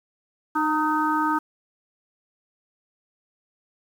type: harmonic tone with a mistuned harmonic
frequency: 306.4 Hz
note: D#4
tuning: 27 cents flat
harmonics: 1 / 3 / 4 / 5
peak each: -25 / -24 / -25 / -30 dBFS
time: 0.55-1.39 s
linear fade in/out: 10 ms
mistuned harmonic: 4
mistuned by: +41 cents
effects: 8-bit